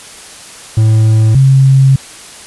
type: tone pair in turn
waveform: triangle / sine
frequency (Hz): 110 / 134.51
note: A2 / C3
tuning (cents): 0 / +48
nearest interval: minor third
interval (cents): 348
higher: second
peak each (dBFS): -3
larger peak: neither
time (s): 0.77-1.35 / 1.35-1.96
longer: second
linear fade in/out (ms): 5
effects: white hiss -32 dBFS RMS until 2.46 s + resampled to 24000 Hz